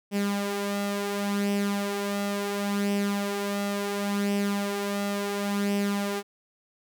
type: tone with flanger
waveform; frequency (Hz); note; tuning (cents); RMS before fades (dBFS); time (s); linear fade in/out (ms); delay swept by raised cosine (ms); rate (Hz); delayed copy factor
sawtooth; 201.8; G#3; -49; -28; 0.11-6.23; 50; 0.36 to 3.46; 0.71; +0.55
effects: none